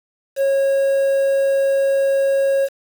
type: tone with quantisation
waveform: triangle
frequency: 547 Hz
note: C#5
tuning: 23 cents flat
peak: -12 dBFS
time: 0.36-2.69 s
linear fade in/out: 50 ms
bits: 6
effects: none